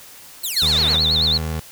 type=exponential sweep; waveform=5% pulse; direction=down; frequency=4446 to 164.81 Hz; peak=-15 dBFS; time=0.43-0.97 s; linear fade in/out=10 ms
type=tone with vibrato; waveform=sine; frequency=3932 Hz; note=B7; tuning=8 cents flat; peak=-15 dBFS; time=0.56-1.38 s; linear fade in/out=10 ms; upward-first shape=sine; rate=9.2 Hz; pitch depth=190 cents each way
type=tone with pitch glide; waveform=25% pulse; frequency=77.1 to 79.04 Hz; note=D#2 to D#2; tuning=-15 to +28 cents; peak=-19 dBFS; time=0.62-1.6 s; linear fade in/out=5 ms; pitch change=+43 cents; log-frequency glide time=0.75-1.19 s
effects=white hiss -42 dBFS RMS until 1.71 s